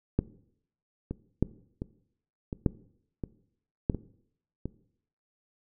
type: two click trains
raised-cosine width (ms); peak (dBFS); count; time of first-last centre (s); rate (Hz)
3; -20 / -10; 6 / 4; 1.11-4.656 / 0.19-3.898; 1.41 / 0.809
effects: noise-tail reverb RT60 0.7 s tail -19 dB re dry